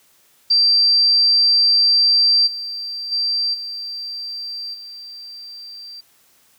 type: tone with level steps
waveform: sine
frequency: 4699 Hz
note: D8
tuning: in tune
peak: -11 / -25 / -17 / -26 / -33 dBFS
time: 0.5-6.01 s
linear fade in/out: 10 ms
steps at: 2.46 / 3.11 / 3.53 / 4.73 s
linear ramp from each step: 20 ms
effects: white hiss -56 dBFS RMS until 6.58 s + high-pass 60 Hz 12 dB/octave